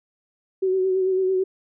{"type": "tone with vibrato", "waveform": "sine", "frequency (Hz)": 376.3, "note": "F#4", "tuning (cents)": 29, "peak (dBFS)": -18, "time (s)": [0.62, 1.44], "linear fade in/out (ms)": 10, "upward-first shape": "sine", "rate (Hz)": 9, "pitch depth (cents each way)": 30, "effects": []}